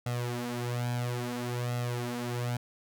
sawtooth tone with flanger, 121.5 Hz, B2, 28 cents flat, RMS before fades -33 dBFS, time 0.06-2.57 s, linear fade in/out 5 ms, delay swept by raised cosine 1.5 to 7 ms, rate 0.59 Hz, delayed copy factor +0.75, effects none

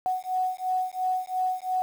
sine beating tone pair, 740 / 742.9 Hz, F#5 / F#5, 0 / +7 cents, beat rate 2.9 Hz, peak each -28 dBFS, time 0.06-1.82 s, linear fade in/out 0 ms, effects 8-bit

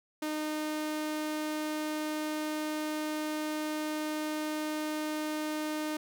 sawtooth tone, 306.5 Hz, D#4, 26 cents flat, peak -28 dBFS, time 0.22-5.97 s, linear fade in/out 5 ms, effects none

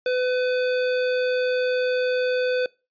square tone, 503 Hz, B4, 32 cents sharp, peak -21 dBFS, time 0.06-2.66 s, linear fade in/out 2 ms, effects noise-tail reverb RT60 0.3 s tail -25 dB re dry + resampled to 11025 Hz

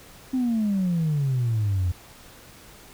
sine exponential sweep, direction down, 264 to 86 Hz, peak -19 dBFS, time 0.33-1.92 s, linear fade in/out 10 ms, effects tanh soft clip ceiling -18 dBFS + pink hiss -48 dBFS RMS until 2.93 s

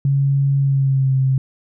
sine tone with pitch glide, 138.59 to 132.64 Hz, C#3 to C3, 0 to +24 cents, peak -13 dBFS, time 0.05-1.38 s, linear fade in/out 2 ms, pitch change -76 cents, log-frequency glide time 0.59-1.15 s, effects none

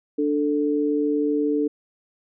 sine tone pair together, 294.1 / 441.8 Hz, D4 / A4, +3 / +7 cents, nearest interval perfect fifth, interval 704 cents, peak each -21 / -23 dBFS, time 0.18-1.68 s, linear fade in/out 10 ms, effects none

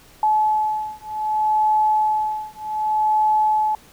sine beating tone pair, 858 / 858.65 Hz, A5 / A5, -44 / -43 cents, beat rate 0.65 Hz, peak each -20 dBFS, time 0.23-3.75 s, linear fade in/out 2 ms, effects pink hiss -49 dBFS RMS until 3.92 s

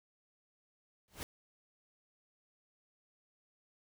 pink noise with exponential growth, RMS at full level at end -38 dBFS, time 1.08-1.23 s, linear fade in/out 0 ms, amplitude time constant 32 ms, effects none

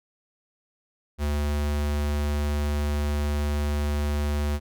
square tone, 73.42 Hz, D2, in tune, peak -24 dBFS, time 1.18-4.6 s, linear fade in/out 50 ms, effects none

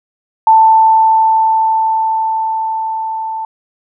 sine tone with level ramp, 886 Hz, A5, 12 cents sharp, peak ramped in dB -3 to -18 dBFS, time 0.47-3.45 s, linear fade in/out 2 ms, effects none

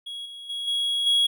triangle tone with level steps, 3322 Hz, G#7, in tune, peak -31 / -36 / -27 / -21 / -16 dBFS, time 0.06-1.27 s, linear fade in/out 10 ms, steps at 0.25 / 0.49 / 0.67 / 1.06 s, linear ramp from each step 10 ms, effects none

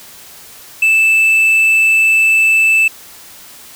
triangle tone, 2637 Hz, E7, in tune, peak -6 dBFS, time 0.82-2.88 s, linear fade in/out 5 ms, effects white hiss -37 dBFS RMS until 3.75 s

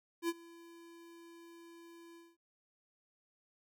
square tone with ADSR envelope, 337.2 Hz, E4, 39 cents sharp, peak -31 dBFS, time 0.22-2.37 s, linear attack 67 ms, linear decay 40 ms, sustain -23 dB, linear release 210 ms, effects none

